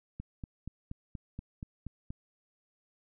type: click train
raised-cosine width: 5 ms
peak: -27 dBFS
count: 9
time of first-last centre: 0.2-2.105 s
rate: 4.2 Hz
effects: none